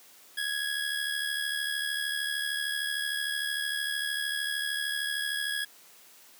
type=tone with amplitude modulation; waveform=25% pulse; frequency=1666 Hz; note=G#6; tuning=5 cents sharp; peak=-23 dBFS; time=0.37-5.65 s; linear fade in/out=10 ms; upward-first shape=sine; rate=73.2 Hz; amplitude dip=55%; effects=white hiss -55 dBFS RMS until 6.39 s + high-pass 200 Hz 12 dB/octave